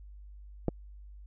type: clicks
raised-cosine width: 2 ms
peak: -14 / -25 dBFS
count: 2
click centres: 0.683 / 0.689 s
effects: added 50 Hz sine -46 dBFS peak until 1.26 s